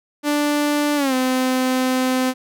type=tone with pitch glide; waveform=sawtooth; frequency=293.7 to 257.2 Hz; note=D4 to C4; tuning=0 to -30 cents; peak=-13 dBFS; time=0.23-2.34 s; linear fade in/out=50 ms; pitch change=-230 cents; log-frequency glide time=0.96-1.14 s; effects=none